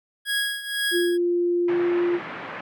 25% pulse tone with tremolo, 1654 Hz, G#6, 8 cents flat, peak -17 dBFS, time 0.25-1.18 s, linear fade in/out 50 ms, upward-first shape triangle, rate 2 Hz, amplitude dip 80%
sine tone, 349.2 Hz, F4, in tune, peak -19 dBFS, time 0.91-2.2 s, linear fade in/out 50 ms
white band-pass noise, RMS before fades -35 dBFS, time 1.68-2.61 s, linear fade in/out 5 ms, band 130 to 2100 Hz, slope 24 dB/octave
effects none

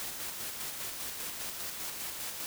white noise with tremolo, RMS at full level -38 dBFS, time 0-2.46 s, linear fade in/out 0 ms, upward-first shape square, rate 5 Hz, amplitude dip 30%, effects none

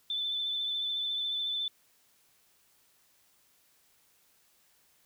sine tone with vibrato, 3520 Hz, A7, in tune, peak -30 dBFS, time 0.1-1.68 s, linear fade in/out 2 ms, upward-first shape triangle, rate 14 Hz, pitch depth 28 cents each way, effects white hiss -67 dBFS RMS until 5.05 s

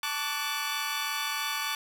15% pulse chord, D major seventh, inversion second, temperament equal with one note detuned, 880 / 1131.4 / 1174.7 / 1480 Hz, A5 / C#6 / D6 / F#6, 0 / +35 / 0 / 0 cents, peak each -29 dBFS, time 0.03-1.75 s, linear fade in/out 2 ms, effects none

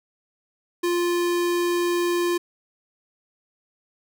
square tone, 349 Hz, F4, 1 cent flat, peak -21 dBFS, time 0.83-2.38 s, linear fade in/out 10 ms, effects none

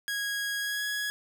sawtooth tone with pitch glide, 1650 to 1672.1 Hz, G#6 to G#6, -12 to +11 cents, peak -26 dBFS, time 0.08-1.1 s, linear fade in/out 0 ms, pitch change +23 cents, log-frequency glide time 0.59-0.84 s, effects none

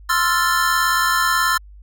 square chord, F major seventh, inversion second, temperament equal, 1046.5 / 1318.5 / 1396.9 / 1760 Hz, C6 / E6 / F6 / A6, 0 / 0 / 0 / 0 cents, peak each -22 dBFS, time 0.09-1.58 s, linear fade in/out 10 ms, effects added 50 Hz sine -39 dBFS peak until 1.82 s

